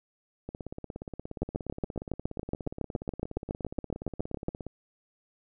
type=two click trains; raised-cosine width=2 ms; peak=-24 / -16 dBFS; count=72 / 23; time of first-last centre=0.49-4.666 / 1.42-4.484 s; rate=17 / 7.18 Hz; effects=none